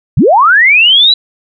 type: linear sweep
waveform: sine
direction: up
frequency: 84.6 to 4000 Hz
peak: -3 dBFS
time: 0.17-1.14 s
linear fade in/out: 5 ms
effects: none